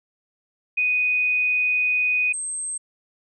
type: tone pair in turn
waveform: sine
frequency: 2489 / 8345 Hz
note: D#7 / C9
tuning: 0 / -6 cents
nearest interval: octave + major sixth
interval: 2094 cents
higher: second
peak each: -18 / -26 dBFS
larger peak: first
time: 0.77-2.33 / 2.33-2.78 s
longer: first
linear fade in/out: 10 ms
effects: none